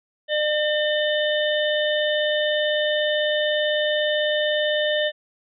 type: harmonic tone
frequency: 603 Hz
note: D5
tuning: 46 cents sharp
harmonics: 1 / 3 / 5 / 6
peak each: -21 / -26 / -28 / -29 dBFS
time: 0.28-5.12 s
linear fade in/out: 50 ms
effects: none